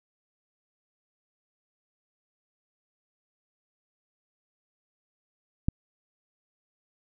click, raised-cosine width 5 ms, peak -11 dBFS, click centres 5.685 s, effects none

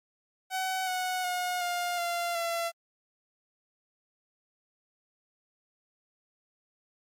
sawtooth tone with pitch steps, 753 / 737.1 / 721.5 / 706.2 / 691.3 / 676.7 Hz, F#5 / F#5 / F#5 / F5 / F5 / E5, +30 / -7 / -44 / +19 / -18 / +45 cents, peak -25 dBFS, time 0.5-2.72 s, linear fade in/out 50 ms, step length 370 ms, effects MP3 64 kbps

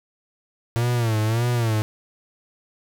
45% pulse tone with vibrato, 114.7 Hz, A#2, 28 cents flat, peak -19 dBFS, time 0.76-1.82 s, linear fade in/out 0 ms, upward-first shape sine, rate 1.7 Hz, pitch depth 110 cents each way, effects none

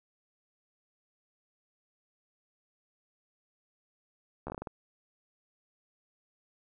slowing click train, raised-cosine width 1 ms, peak -24 dBFS, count 8, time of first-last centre 4.47-4.672 s, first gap 13 ms, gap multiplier 1.26, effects none

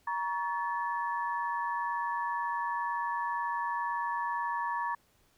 sine tone cluster, 945 / 1123 / 1736 Hz, A#5 / C#6 / A6, +23 / +22 / -24 cents, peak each -32 / -36 / -38 dBFS, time 0.07-4.95 s, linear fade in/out 5 ms, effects pink hiss -68 dBFS RMS until 5.37 s

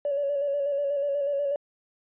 triangle tone with vibrato, 567 Hz, C#5, 39 cents sharp, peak -20 dBFS, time 0.05-1.56 s, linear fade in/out 2 ms, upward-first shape square, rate 8.2 Hz, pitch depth 34 cents each way, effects tanh soft clip ceiling -22 dBFS + resampled to 8000 Hz

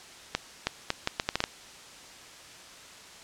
accelerating click train, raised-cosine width 0.2 ms, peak -8 dBFS, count 9, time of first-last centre 0.35-1.44 s, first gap 320 ms, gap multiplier 0.73, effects white hiss -48 dBFS RMS until 3.23 s + low-pass 7000 Hz 12 dB/octave

